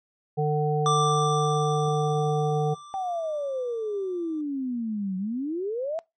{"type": "harmonic tone", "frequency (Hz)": 150, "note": "D3", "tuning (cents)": 37, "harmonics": [1, 3, 5], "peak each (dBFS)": [-24, -25, -28], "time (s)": [0.37, 2.75], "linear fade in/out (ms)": 20}
{"type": "tone with exponential decay", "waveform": "square", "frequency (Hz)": 1176, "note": "D6", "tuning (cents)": 2, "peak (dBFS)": -21, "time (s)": [0.86, 4.41], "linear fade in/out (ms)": 1, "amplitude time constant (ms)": 770}
{"type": "exponential two-way sweep", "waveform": "sine", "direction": "down then up", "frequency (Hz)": [784, 183.5, 674], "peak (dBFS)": -26, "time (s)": [2.94, 5.99], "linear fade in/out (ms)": 0, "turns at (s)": 5.17}
{"effects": ["noise-tail reverb RT60 0.2 s tail -23 dB re dry", "MP3 32 kbps"]}